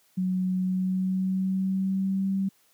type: tone with pitch glide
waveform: sine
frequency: 184.9 to 193.53 Hz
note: F#3 to G3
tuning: -1 to -22 cents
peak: -23 dBFS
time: 0.17-2.49 s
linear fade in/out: 10 ms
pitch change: +79 cents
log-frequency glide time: 0.6-2.3 s
effects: white hiss -64 dBFS RMS until 2.73 s + high-pass 100 Hz 12 dB/octave